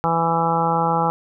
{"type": "harmonic tone", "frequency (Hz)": 166.1, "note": "E3", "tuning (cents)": 13, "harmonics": [1, 2, 3, 4, 5, 6, 7, 8], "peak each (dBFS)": [-24, -31, -25, -31, -20, -26, -27, -26], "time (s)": [0.04, 1.1], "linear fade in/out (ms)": 0, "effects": []}